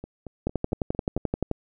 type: two click trains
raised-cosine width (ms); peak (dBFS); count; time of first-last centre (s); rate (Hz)
2; -23 / -11; 6 / 13; 0.04-1.176 / 0.47-1.513; 4.4 / 11.5
effects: none